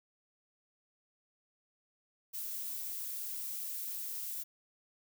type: noise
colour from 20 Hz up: violet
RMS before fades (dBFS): -40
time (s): 2.33-4.44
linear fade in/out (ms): 20
effects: none